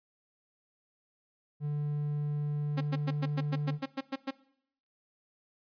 triangle tone, 147.4 Hz, D3, 7 cents sharp, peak -28 dBFS, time 1.6-3.79 s, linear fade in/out 50 ms
sawtooth tone bursts, 270 Hz, C#4, 45 cents flat, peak -27 dBFS, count 11, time 2.77-4.31 s, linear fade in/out 10 ms, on 40 ms, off 110 ms
effects noise-tail reverb RT60 0.7 s tail -20 dB re dry + resampled to 11025 Hz

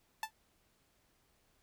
sawtooth tone with exponential decay, 880 Hz, A5, in tune, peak -28 dBFS, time 0.23-0.31 s, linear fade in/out 2 ms, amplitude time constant 16 ms, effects pink hiss -73 dBFS RMS until 1.62 s

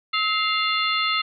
harmonic tone with a mistuned harmonic, 698.5 Hz, F5, in tune, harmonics 2 / 3 / 4 / 5 / 6, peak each -24 / -26 / -27 / -28 / -29 dBFS, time 0.13-1.22 s, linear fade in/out 10 ms, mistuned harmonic 2, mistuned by -140 cents, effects none

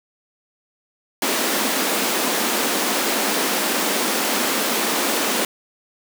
pink high-pass noise, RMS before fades -21 dBFS, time 1.22-5.45 s, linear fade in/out 2 ms, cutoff 210 Hz, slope 48 dB/octave, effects none

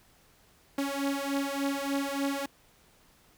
sawtooth beating tone pair, 276.4 / 279.8 Hz, C#4 / C#4, -5 / +16 cents, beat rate 3.4 Hz, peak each -28 dBFS, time 0.78-2.46 s, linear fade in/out 5 ms, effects pink hiss -62 dBFS RMS until 3.37 s

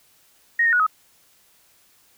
sine tone with pitch steps, 1869 / 1839 / 1460 / 1270 Hz, A#6 / A#6 / F#6 / D#6, +4 / -24 / -24 / +35 cents, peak -15 dBFS, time 0.59-0.866 s, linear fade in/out 5 ms, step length 69 ms, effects white hiss -58 dBFS RMS until 2.17 s

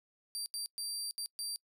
25% pulse tone bursts at uneven times, 4699 Hz, D8, in tune, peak -32 dBFS, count 5, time 0.35-0.46 / 0.54-0.66 / 0.78-1.11 / 1.18-1.26 / 1.39-1.56 s, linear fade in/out 0 ms, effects noise-tail reverb RT60 0.1 s tail -25 dB re dry

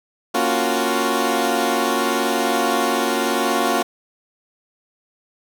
15% pulse chord, Gb major seventh, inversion first, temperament equal, 233.1 / 277.2 / 349.2 / 370 Hz, Bb3 / Db4 / F4 / Gb4, 0 / 0 / 0 / 0 cents, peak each -17 dBFS, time 0.34-3.83 s, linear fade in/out 10 ms, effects none

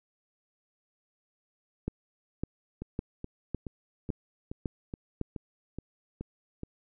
two click trains, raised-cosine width 3 ms, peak -18 / -24 dBFS, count 7 / 10, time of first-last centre 1.88-5.213 / 2.82-6.634 s, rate 1.8 / 2.36 Hz, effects none

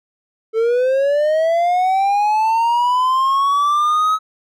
triangle linear sweep, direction up, 437.9 to 1284 Hz, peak -11 dBFS, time 0.53-4.19 s, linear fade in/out 50 ms, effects none

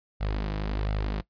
sawtooth tone with flanger, 51.5 Hz, G#1, 14 cents flat, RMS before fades -29 dBFS, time 0.2-1.22 s, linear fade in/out 20 ms, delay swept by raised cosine 1.4 to 6.2 ms, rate 1.4 Hz, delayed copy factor +0.55, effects noise-tail reverb RT60 0.1 s tail -19 dB re dry + resampled to 11025 Hz

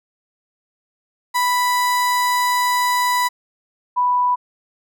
35% pulse / sine tone pair in turn, 987.8 / 987.8 Hz, B5 / B5, 0 / 0 cents, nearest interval unison, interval 0 cents, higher neither, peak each -14 dBFS, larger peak neither, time 1.34-3.29 / 3.96-4.36 s, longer first, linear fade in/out 20 ms, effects none

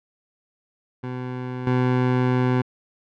20% pulse tone with level steps, 126.2 Hz, B2, 38 cents sharp, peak -23 / -13 dBFS, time 1.03-2.62 s, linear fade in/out 10 ms, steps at 1.67 s, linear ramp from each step 2 ms, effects low-pass 2000 Hz 12 dB/octave

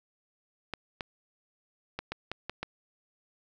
clicks, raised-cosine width 0.3 ms, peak -18 dBFS, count 7, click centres 0.737 / 1.008 / 1.99 / 2.12 / 2.316 / 2.496 / 2.63 s, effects 9-bit

